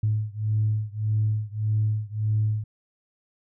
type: beating tone pair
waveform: sine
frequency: 106.7 / 108.4 Hz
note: G#2 / A2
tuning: +47 / -25 cents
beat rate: 1.7 Hz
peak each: -24 / -25 dBFS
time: 0.03-2.64 s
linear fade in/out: 5 ms
effects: tanh soft clip ceiling -14 dBFS